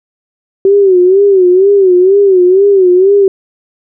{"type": "tone with vibrato", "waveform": "sine", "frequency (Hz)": 380.5, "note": "F#4", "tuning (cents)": 48, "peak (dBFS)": -3, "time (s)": [0.65, 3.28], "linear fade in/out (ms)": 2, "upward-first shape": "sine", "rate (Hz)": 2.1, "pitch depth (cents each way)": 110, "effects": []}